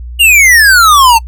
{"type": "exponential sweep", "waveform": "square", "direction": "down", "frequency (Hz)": [2885, 880], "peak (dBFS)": -3, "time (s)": [0.19, 1.19], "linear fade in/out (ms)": 20, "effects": ["noise-tail reverb RT60 0.1 s tail -25 dB re dry", "added 60 Hz sine -21 dBFS peak until 1.27 s"]}